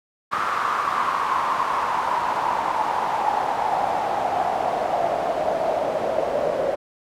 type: noise with band-pass filter sweep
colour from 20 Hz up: pink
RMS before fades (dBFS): -23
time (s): 0.31-6.76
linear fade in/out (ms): 20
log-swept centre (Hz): 1200 to 570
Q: 5.8
effects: none